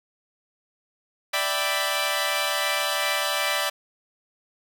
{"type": "chord", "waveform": "10% pulse", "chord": "E minor seventh", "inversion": "third", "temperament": "equal", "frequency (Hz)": [587.3, 659.3, 784, 987.8], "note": ["D5", "E5", "G5", "B5"], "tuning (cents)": [0, 0, 0, 0], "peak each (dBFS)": [-18, -21, -22, -22], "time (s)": [1.33, 3.7], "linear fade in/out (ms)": 10, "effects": []}